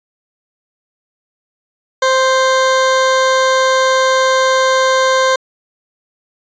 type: tone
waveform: 20% pulse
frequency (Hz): 523.3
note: C5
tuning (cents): 0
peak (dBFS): -5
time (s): 2.02-5.36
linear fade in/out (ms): 5
effects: resampled to 16000 Hz